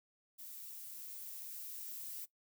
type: noise with level ramp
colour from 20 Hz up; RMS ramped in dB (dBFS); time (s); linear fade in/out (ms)
violet; -50 to -45; 0.38-2.26; 20
effects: noise-tail reverb RT60 0.1 s tail -17 dB re dry